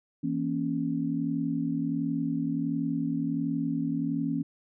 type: chord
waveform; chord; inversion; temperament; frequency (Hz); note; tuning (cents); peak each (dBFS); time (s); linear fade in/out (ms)
sine; A# diminished; second; equal with one note detuned; 164.81 / 235.8 / 277.2; E3 / A#3 / C#4; 0 / +20 / 0; -32 / -32 / -29; 0.23-4.43; 10
effects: none